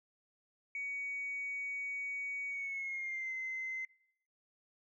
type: tone with pitch glide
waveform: sine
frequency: 2250 to 2063 Hz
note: C#7 to C7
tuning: +25 to -25 cents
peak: -36 dBFS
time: 0.75-3.85 s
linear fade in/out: 2 ms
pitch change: -150 cents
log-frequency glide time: 2.5-3.33 s
effects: noise-tail reverb RT60 0.8 s tail -25 dB re dry + tanh soft clip ceiling -32 dBFS